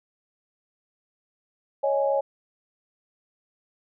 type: chord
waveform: sine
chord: C# suspended second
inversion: none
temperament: just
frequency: 554.4 / 623.7 / 831.5 Hz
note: C#5 / D#5 / G#5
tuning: 0 / +4 / +2 cents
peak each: -22 / -28 / -28 dBFS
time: 1.83-2.21 s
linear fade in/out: 10 ms
effects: none